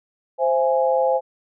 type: chord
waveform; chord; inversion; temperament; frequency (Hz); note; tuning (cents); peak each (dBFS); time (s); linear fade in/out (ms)
sine; C augmented; none; equal with one note detuned; 523.3 / 667.7 / 830.6; C5 / E5 / G#5; 0 / +22 / 0; -18 / -23 / -22; 0.38-1.21; 50
effects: none